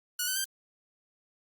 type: tone with pitch steps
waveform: 5% pulse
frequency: 1464 / 1516.5 / 1570.9 Hz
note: F#6 / F#6 / G6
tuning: -19 / +42 / +3 cents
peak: -18 dBFS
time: 0.19-0.445 s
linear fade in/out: 5 ms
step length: 85 ms
effects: Opus 32 kbps